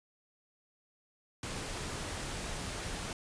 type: noise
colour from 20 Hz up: pink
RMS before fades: -39 dBFS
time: 1.43-3.13 s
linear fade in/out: 2 ms
effects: resampled to 22050 Hz